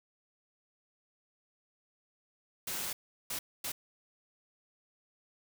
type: noise bursts at uneven times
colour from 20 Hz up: white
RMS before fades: -37 dBFS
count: 3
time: 2.67-2.93 / 3.3-3.39 / 3.64-3.72 s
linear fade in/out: 5 ms
effects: none